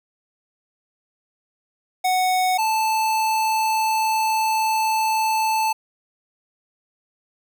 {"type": "tone pair in turn", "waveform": "square", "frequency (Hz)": [740, 878.2], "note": ["F#5", "A5"], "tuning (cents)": [0, -4], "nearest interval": "minor third", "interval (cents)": 296, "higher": "second", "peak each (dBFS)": [-18, -19], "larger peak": "first", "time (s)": [[2.04, 2.58], [2.58, 5.73]], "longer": "second", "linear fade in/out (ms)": 10, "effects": []}